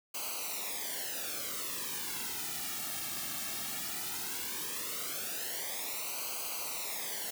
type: noise with flanger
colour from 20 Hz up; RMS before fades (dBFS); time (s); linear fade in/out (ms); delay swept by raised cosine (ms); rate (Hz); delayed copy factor
white; -38; 0.14-7.31; 10; 0.55 to 2.05; 0.16; -0.85
effects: none